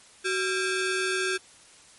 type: ring-modulated tone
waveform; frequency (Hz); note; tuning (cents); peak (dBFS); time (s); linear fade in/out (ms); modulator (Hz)
sawtooth; 987.8; B5; 0; -18; 0.24-1.38; 20; 613
effects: white hiss -53 dBFS RMS until 1.98 s + MP3 48 kbps